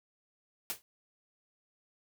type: noise with exponential decay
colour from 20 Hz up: white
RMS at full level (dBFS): -32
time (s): 0.7-0.82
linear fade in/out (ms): 0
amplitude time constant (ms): 25
effects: none